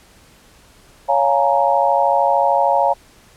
sine chord, Bb minor seventh, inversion first, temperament just, 559.4 / 699.2 / 839.1 / 932.3 Hz, Db5 / F5 / Ab5 / Bb5, +16 / +2 / +18 / 0 cents, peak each -18 dBFS, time 1.08-2.94 s, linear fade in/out 20 ms, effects pink hiss -49 dBFS RMS until 3.36 s + low-pass 12000 Hz 12 dB/octave

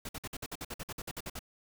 pink noise bursts, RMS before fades -40 dBFS, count 15, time 0.05-1.392 s, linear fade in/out 5 ms, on 40 ms, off 53 ms, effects none

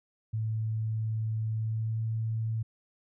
sine tone with pitch glide, 110.2 to 111.74 Hz, A2 to A2, +3 to +27 cents, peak -28 dBFS, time 0.33-2.63 s, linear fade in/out 10 ms, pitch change +24 cents, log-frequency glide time 1.56-2.03 s, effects none

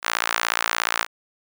sawtooth tone with high-pass filter, 57 Hz, A#1, 38 cents flat, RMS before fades -24 dBFS, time 0.02-1.07 s, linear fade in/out 50 ms, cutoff 1300 Hz, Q 1.4, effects none

